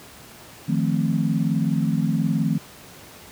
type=chord; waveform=sine; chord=F dominant seventh; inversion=third; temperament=equal; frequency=155.56 / 174.61 / 220 / 261.6 Hz; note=Eb3 / F3 / A3 / C4; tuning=0 / 0 / 0 / 0 cents; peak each=-23 / -24 / -24 / -27 dBFS; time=0.68-2.58 s; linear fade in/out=10 ms; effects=pink hiss -44 dBFS RMS until 3.31 s + high-pass 80 Hz 12 dB/octave